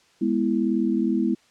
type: chord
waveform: sine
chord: E major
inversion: first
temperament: equal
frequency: 207.7 / 246.9 / 329.6 Hz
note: G#3 / B3 / E4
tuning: 0 / 0 / 0 cents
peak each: -24 dBFS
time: 0.21-1.35 s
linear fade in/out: 10 ms
effects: white hiss -59 dBFS RMS until 1.5 s + low-pass 6000 Hz 12 dB/octave